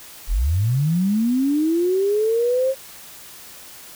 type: linear sweep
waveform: sine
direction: up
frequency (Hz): 31.94 to 540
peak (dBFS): -16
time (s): 0.27-2.75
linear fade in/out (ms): 50
effects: white hiss -41 dBFS RMS until 3.95 s